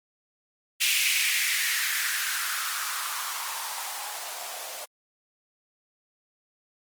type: noise with band-pass filter sweep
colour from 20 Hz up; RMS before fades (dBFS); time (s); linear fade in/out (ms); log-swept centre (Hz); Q
violet; -29; 0.8-4.86; 20; 2600 to 600; 3.7
effects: Opus 32 kbps